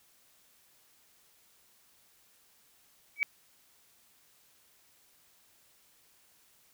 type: tone with exponential growth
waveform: sine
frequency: 2277 Hz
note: C#7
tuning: 46 cents sharp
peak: -20 dBFS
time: 3.16-3.23 s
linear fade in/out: 0 ms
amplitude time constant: 15 ms
effects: white hiss -65 dBFS RMS until 6.73 s

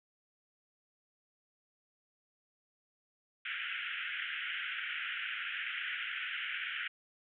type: band-pass noise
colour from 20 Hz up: pink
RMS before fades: -39 dBFS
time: 3.45-6.88 s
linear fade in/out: 5 ms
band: 1400 to 3200 Hz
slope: 96 dB/octave
effects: none

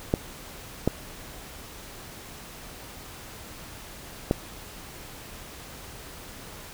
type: clicks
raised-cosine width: 2 ms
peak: -7 dBFS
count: 3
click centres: 0.139 / 0.876 / 4.311 s
effects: pink hiss -43 dBFS RMS until 6.73 s

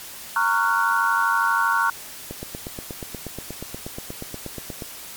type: chord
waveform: sine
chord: Gb major seventh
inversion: first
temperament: just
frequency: 925 / 1110 / 1387.5 / 1480 Hz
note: Bb5 / Db6 / F6 / Gb6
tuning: -14 / +2 / -12 / 0 cents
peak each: -23 dBFS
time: 0.36-1.9 s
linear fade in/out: 2 ms
type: click train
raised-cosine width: 2 ms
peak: -18 dBFS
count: 22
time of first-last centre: 2.31-4.822 s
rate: 8.36 Hz
effects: white hiss -38 dBFS RMS until 5.16 s + MP3 96 kbps

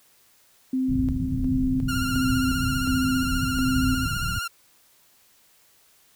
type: tone with tremolo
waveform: sine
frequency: 259.8 Hz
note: C4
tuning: 12 cents flat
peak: -21 dBFS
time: 0.73-4.06 s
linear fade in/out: 5 ms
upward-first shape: square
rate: 1.4 Hz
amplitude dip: 45%
type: low-pass noise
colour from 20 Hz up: white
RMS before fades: -28 dBFS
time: 0.88-4.4 s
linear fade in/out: 20 ms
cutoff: 150 Hz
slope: 24 dB/octave
type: tone with vibrato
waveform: sawtooth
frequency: 1400 Hz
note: F6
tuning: 4 cents sharp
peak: -24 dBFS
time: 1.88-4.48 s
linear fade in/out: 10 ms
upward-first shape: triangle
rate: 15 Hz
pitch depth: 54 cents each way
effects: white hiss -59 dBFS RMS until 6.15 s

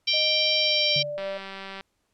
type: harmonic tone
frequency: 784 Hz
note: G5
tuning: in tune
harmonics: 3 / 4 / 5 / 6 / 7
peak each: -28 / -25 / -27 / -29 / -27 dBFS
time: 0.07-1.03 s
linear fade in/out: 10 ms
type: tone with pitch glide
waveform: sine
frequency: 620 to 588.6 Hz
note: D#5 to D5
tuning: -6 to +4 cents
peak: -29 dBFS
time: 0.13-1.38 s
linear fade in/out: 10 ms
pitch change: -90 cents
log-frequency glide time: 0.58-1.06 s
type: tone with exponential decay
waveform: sine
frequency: 144.6 Hz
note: D3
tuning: 27 cents flat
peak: -28 dBFS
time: 0.96-1.29 s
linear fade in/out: 2 ms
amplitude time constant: 70 ms
type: click train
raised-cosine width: 0.3 ms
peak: -22 dBFS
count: 123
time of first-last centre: 1.18-1.809 s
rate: 194 Hz
effects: pink hiss -73 dBFS RMS until 2.13 s + low-pass 11000 Hz 12 dB/octave

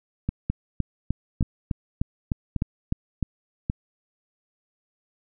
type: two click trains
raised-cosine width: 5 ms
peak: -11 / -12 dBFS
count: 10 / 4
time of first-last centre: 0.5-3.227 / 0.29-3.699 s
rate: 3.3 / 0.88 Hz
effects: none

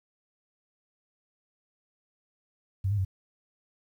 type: tone with pitch steps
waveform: sine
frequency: 96.4 / 103.3 / 94.9 Hz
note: G2 / G#2 / F#2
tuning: -28 / -9 / +44 cents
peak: -24 dBFS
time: 2.84-3.05 s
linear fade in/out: 10 ms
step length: 70 ms
effects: 10-bit

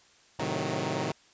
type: chord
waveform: 10% pulse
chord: A diminished seventh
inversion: none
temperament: equal with one note detuned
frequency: 110 / 133.1 / 155.56 / 185 Hz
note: A2 / C3 / Eb3 / Gb3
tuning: 0 / +30 / 0 / 0 cents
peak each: -28 / -26 / -25 / -27 dBFS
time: 0.39-1.12 s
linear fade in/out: 5 ms
effects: white hiss -60 dBFS RMS until 1.33 s + resampled to 16000 Hz

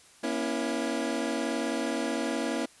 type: chord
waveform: 25% pulse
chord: A# diminished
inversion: none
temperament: equal with one note detuned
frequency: 238.3 / 277.2 / 329.6 Hz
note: A#3 / C#4 / E4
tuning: +38 / 0 / 0 cents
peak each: -29 dBFS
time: 0.23-2.66 s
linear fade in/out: 10 ms
effects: white hiss -56 dBFS RMS until 2.8 s + resampled to 24000 Hz

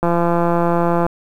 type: click train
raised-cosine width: 1 ms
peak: -4 dBFS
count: 178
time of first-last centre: 0.03-1.065 s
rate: 171 Hz
effects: 7-bit

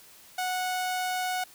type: tone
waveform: sawtooth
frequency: 736 Hz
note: F#5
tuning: 9 cents flat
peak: -24 dBFS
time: 0.38-1.44 s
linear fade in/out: 5 ms
effects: white hiss -53 dBFS RMS until 1.54 s

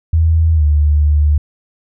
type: tone with pitch glide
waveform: sine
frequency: 81.1 to 74.37 Hz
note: E2 to D2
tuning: -28 to +22 cents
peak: -8 dBFS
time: 0.13-1.38 s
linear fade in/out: 5 ms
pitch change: -150 cents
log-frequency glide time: 0.54-0.64 s
effects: none

